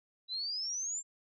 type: exponential sweep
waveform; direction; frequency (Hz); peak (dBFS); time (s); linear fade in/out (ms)
sine; up; 3919 to 7459; -34; 0.28-1.03; 50
effects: none